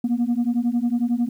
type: beating tone pair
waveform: sine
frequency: 233.7 / 244.7 Hz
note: A#3 / B3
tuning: +5 / -16 cents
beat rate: 11 Hz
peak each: -20 dBFS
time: 0.04-1.29 s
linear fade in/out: 5 ms
effects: tanh soft clip ceiling -15 dBFS + 9-bit